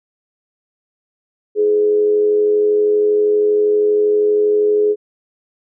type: tone with amplitude modulation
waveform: sine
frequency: 420 Hz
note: G#4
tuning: 19 cents sharp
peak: -9 dBFS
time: 1.55-4.96 s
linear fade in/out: 50 ms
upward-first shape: sine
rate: 92.6 Hz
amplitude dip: 40%
effects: none

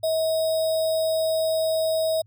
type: tone with sample-and-hold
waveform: sine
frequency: 641 Hz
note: E5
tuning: 49 cents flat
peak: -20 dBFS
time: 0.03-2.22 s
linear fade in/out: 10 ms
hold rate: 4410 Hz
effects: added 106 Hz sine -52 dBFS peak until 2.26 s

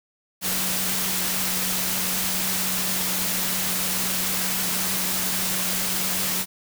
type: tone in noise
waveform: sine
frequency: 185.5 Hz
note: F#3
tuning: 5 cents sharp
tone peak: -34 dBFS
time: 0.41-6.46 s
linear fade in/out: 50 ms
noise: white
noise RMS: -25 dBFS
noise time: 0.41-6.46 s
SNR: -12 dB
effects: none

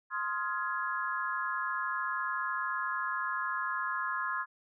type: chord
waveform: sine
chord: F minor seventh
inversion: second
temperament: just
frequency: 1047.7 / 1257.2 / 1396.9 / 1676.3 Hz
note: C6 / Eb6 / F6 / Ab6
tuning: +2 / +18 / 0 / +16 cents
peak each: -35 / -38 / -38 / -36 dBFS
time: 0.1-4.46 s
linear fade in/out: 50 ms
effects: none

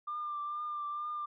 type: tone with vibrato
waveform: sine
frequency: 1192 Hz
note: D6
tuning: 25 cents sharp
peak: -34 dBFS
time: 0.07-1.26 s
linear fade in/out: 10 ms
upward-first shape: triangle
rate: 2.2 Hz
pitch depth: 30 cents each way
effects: tanh soft clip ceiling -30 dBFS

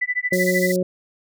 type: tone with tremolo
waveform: sine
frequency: 1988 Hz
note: B6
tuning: 11 cents sharp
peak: -17 dBFS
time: 0.01-0.72 s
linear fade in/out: 10 ms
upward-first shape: sine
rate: 13 Hz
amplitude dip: 100%
type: harmonic tone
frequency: 182.6 Hz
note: F#3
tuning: 23 cents flat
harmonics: 1 / 2 / 3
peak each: -22 / -22 / -22 dBFS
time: 0.32-0.83 s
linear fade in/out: 5 ms
type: high-pass noise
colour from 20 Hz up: pink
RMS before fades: -32 dBFS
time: 0.33-0.76 s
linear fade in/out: 0 ms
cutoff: 4200 Hz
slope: 48 dB/octave
effects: none

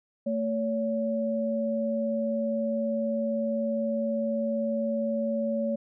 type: tone pair together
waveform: sine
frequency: 224.4 / 565.5 Hz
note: A3 / C#5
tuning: +34 / +34 cents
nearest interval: octave + major third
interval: 1600 cents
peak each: -28 dBFS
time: 0.26-5.76 s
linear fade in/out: 10 ms
effects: none

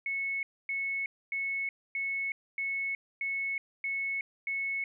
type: tone bursts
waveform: sine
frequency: 2200 Hz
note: C#7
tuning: 14 cents flat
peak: -30 dBFS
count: 8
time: 0.06-4.84 s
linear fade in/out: 2 ms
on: 370 ms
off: 260 ms
effects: none

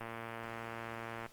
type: click train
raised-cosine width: 0.5 ms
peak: -27 dBFS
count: 145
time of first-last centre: 0.01-1.262 s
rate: 115 Hz
effects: pink hiss -61 dBFS RMS until 1.32 s + Opus 24 kbps

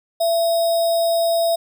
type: tone with sample-and-hold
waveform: sine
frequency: 670 Hz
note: E5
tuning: 28 cents sharp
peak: -15 dBFS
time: 0.2-1.56 s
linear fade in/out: 10 ms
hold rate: 4410 Hz
effects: none

